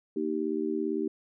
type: chord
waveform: sine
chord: Eb major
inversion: second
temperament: just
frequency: 233.3 / 311.1 / 388.9 Hz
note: Bb3 / Eb4 / G4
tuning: +2 / 0 / -14 cents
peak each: -34 / -31 / -31 dBFS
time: 0.16-1.08 s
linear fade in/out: 5 ms
effects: none